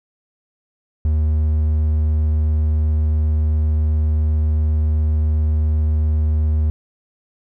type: tone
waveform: triangle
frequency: 76.9 Hz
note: D#2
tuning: 20 cents flat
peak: -12 dBFS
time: 1.05-6.7 s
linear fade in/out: 0 ms
effects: none